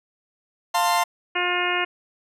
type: chord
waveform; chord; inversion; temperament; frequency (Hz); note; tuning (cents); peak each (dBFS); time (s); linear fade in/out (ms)
40% pulse; F major; none; equal with one note detuned; 698.5 / 895.9 / 1046.5; F5 / A5 / C6; 0 / +31 / 0; -22; 0.74-1.04; 10
type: harmonic tone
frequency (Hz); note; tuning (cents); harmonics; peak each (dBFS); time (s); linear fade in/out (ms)
356; F4; +33; 1 / 2 / 3 / 4 / 5 / 6 / 7 / 8; -29 / -29 / -29 / -29 / -29 / -29 / -29 / -29; 1.35-1.85; 10
effects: resampled to 32000 Hz